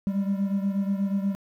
triangle beating tone pair, 195.5 / 203.8 Hz, G3 / G#3, -4 / -32 cents, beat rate 8.3 Hz, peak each -22 / -27 dBFS, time 0.07-1.35 s, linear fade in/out 0 ms, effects tanh soft clip ceiling -14 dBFS + 10-bit

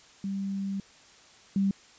sine tone pair in turn, 196 / 196 Hz, G3 / G3, 0 / 0 cents, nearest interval unison, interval 0 cents, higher neither, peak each -29 / -22 dBFS, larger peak second, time 0.24-0.8 / 1.56-1.71 s, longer first, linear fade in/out 2 ms, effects white hiss -55 dBFS RMS until 1.98 s + resampled to 16000 Hz

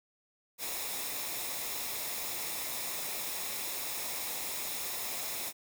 white noise with comb filter, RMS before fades -37 dBFS, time 0.58-5.53 s, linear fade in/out 50 ms, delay 0.66 ms, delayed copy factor -0.5, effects none

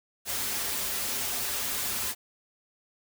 white noise with comb filter, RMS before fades -31 dBFS, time 0.25-2.15 s, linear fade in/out 50 ms, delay 6.3 ms, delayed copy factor -0.65, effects none

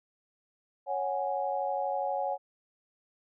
sine chord, C# suspended fourth, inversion none, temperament just, 554.4 / 739.2 / 831.5 Hz, C#5 / F#5 / G#5, 0 / -2 / +2 cents, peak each -33 dBFS, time 0.86-2.38 s, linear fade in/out 50 ms, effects none

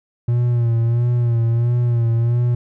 triangle tone with vibrato, 118.3 Hz, A#2, 26 cents sharp, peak -12 dBFS, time 0.28-2.55 s, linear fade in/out 5 ms, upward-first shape sine, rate 1.5 Hz, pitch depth 47 cents each way, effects none

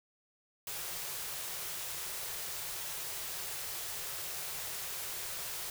white band-stop noise, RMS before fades -40 dBFS, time 0.67-5.7 s, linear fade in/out 2 ms, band 180 to 330 Hz, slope 96 dB/octave, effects none

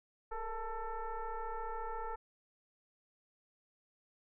sine tone with frequency modulation, 432.9 Hz, A4, 28 cents flat, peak -37 dBFS, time 0.31-2.16 s, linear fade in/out 10 ms, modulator 450 Hz, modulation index 2, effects none

